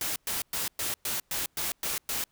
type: noise bursts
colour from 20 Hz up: white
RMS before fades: -31 dBFS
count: 9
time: 0.01-2.24 s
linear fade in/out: 2 ms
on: 150 ms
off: 110 ms
effects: pink hiss -70 dBFS RMS until 2.31 s